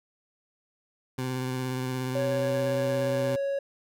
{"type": "tone with vibrato", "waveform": "20% pulse", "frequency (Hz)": 128.6, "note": "C3", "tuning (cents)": -30, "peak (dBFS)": -24, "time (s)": [1.18, 3.36], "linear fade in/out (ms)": 5, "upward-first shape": "sine", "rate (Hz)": 17, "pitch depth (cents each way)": 21}
{"type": "tone", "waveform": "triangle", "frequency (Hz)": 554.4, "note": "C#5", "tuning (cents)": 0, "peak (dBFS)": -24, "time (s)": [2.15, 3.59], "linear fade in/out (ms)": 5}
{"effects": []}